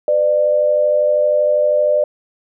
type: tone pair together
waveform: sine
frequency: 504.3 / 597 Hz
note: B4 / D5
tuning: +36 / +28 cents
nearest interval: minor third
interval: 292 cents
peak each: -19 / -12 dBFS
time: 0.08-2.04 s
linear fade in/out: 2 ms
effects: none